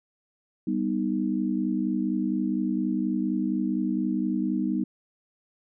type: chord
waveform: sine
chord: G augmented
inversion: none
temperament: equal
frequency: 196 / 246.9 / 311.1 Hz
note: G3 / B3 / D#4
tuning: 0 / 0 / 0 cents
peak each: -28 dBFS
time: 0.67-4.84 s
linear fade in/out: 5 ms
effects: none